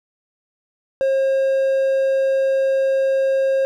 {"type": "tone", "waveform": "triangle", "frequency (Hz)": 537, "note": "C5", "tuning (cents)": 45, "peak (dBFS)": -13, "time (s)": [1.01, 3.65], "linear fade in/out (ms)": 0, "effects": []}